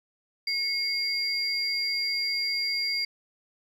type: tone pair together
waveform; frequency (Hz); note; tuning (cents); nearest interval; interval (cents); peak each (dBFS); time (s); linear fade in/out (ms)
sine; 2175 / 4760; C#7 / D8; -33 / +22; octave + major second; 1355; -29 / -26; 0.47-3.05; 5
effects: tanh soft clip ceiling -20 dBFS + 10-bit